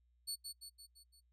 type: tone with echo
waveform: 25% pulse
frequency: 4435 Hz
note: C#8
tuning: in tune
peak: -34 dBFS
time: 0.27-0.36 s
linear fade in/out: 20 ms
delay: 170 ms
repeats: 5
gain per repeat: -5 dB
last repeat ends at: 1.21 s
effects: noise-tail reverb RT60 0.1 s tail -23 dB re dry + added 60 Hz sine -70 dBFS peak until 1.32 s